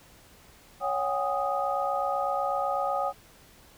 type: tone cluster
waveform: sine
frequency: 558 / 742 / 810 / 1245 Hz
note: C#5 / F#5 / G#5 / D#6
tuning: +11 / +5 / -43 / +1 cents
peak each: -31 dBFS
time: 0.8-3.13 s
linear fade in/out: 50 ms
effects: pink hiss -55 dBFS RMS until 3.77 s